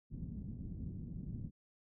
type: low-pass noise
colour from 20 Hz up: white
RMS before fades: -44 dBFS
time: 0.1-1.51 s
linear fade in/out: 50 ms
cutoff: 210 Hz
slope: 24 dB/octave
effects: none